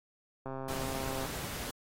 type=click train; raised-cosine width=1 ms; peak=-26 dBFS; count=107; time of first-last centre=0.46-1.257 s; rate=133 Hz
type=noise; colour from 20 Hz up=pink; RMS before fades=-40 dBFS; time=0.68-1.71 s; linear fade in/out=5 ms
effects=AAC 48 kbps